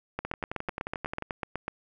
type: two click trains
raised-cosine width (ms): 0.5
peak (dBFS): -16 / -18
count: 13 / 12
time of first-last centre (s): 0.19-1.681 / 0.25-1.223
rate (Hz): 8.05 / 11.3
effects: none